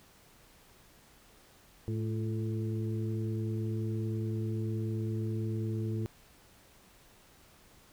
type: harmonic tone with a mistuned harmonic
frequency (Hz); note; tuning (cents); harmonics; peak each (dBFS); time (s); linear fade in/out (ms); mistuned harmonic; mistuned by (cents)
109.3; A2; -11; 1 / 2 / 3 / 4; -32 / -39 / -39 / -45; 1.88-6.06; 0; 3; +55
effects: pink hiss -60 dBFS RMS until 7.92 s